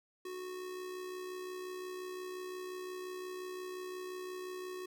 square tone with amplitude modulation, 367.7 Hz, F#4, 11 cents flat, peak -40 dBFS, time 0.25-4.86 s, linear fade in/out 5 ms, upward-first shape sine, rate 65.7 Hz, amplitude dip 40%, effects none

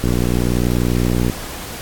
click train, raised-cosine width 3 ms, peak -5 dBFS, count 77, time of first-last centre 0.04-1.298 s, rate 60.4 Hz, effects pink hiss -30 dBFS RMS until 1.81 s + AAC 64 kbps

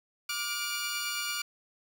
15% pulse tone cluster, 1173 / 1426 / 2337 Hz, D6 / F6 / D7, -2 / +36 / -9 cents, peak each -33 / -28 / -29 dBFS, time 0.29-1.42 s, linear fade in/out 5 ms, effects none

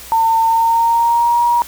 sine tone with pitch glide, 904 to 951.7 Hz, A5 to A#5, +47 to +36 cents, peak -10 dBFS, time 0.12-1.62 s, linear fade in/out 0 ms, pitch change +89 cents, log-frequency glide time 0.42-1.43 s, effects added 60 Hz sine -43 dBFS peak until 1.67 s + white hiss -35 dBFS RMS until 1.67 s

